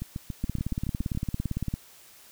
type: two click trains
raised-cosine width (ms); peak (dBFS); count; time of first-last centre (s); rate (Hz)
5; -16 / -20; 24 / 9; 0.44-1.739 / 0.02-1.15; 17.7 / 7.08
effects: white hiss -53 dBFS RMS until 2.31 s